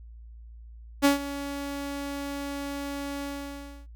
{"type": "tone with ADSR envelope", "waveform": "sawtooth", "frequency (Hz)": 281.8, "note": "C#4", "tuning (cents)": 29, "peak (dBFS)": -12, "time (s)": [1.02, 3.87], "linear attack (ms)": 30, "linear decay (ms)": 130, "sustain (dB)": -16, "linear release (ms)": 640, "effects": ["added 57 Hz sine -43 dBFS peak until 3.95 s"]}